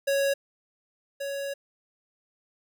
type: tone pair in turn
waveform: square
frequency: 554.4 / 557.3 Hz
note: C#5 / C#5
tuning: 0 / +9 cents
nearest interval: unison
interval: 9 cents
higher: second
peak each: -23 / -31 dBFS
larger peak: first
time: 0.07-0.34 / 1.2-1.54 s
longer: second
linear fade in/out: 10 ms
effects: none